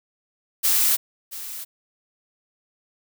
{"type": "noise with echo", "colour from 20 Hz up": "blue", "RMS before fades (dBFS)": -19, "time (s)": [0.63, 0.97], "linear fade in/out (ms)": 20, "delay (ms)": 680, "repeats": 1, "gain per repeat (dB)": -15, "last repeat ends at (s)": 1.65, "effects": []}